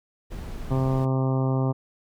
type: noise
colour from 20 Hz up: brown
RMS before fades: -34 dBFS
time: 0.3-1.06 s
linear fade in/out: 20 ms
type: harmonic tone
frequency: 131.9 Hz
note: C3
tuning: 14 cents sharp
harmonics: 1 / 2 / 3 / 4 / 5 / 6 / 7 / 8 / 9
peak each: -22 / -28 / -32 / -34 / -36 / -38 / -39 / -40 / -41 dBFS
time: 0.7-1.73 s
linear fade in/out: 20 ms
effects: none